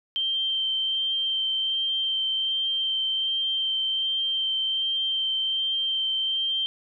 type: tone with vibrato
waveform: sine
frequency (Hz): 3136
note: G7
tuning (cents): 0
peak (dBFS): -23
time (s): 0.16-6.66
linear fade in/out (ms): 0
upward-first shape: sine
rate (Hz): 1.3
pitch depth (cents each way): 10
effects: none